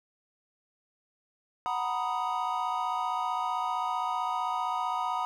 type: chord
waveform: triangle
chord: B major seventh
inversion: second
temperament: equal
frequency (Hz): 740 / 932.3 / 987.8 / 1244.5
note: F#5 / A#5 / B5 / D#6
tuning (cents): 0 / 0 / 0 / 0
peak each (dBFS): -32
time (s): 1.66-5.25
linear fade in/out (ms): 0
effects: none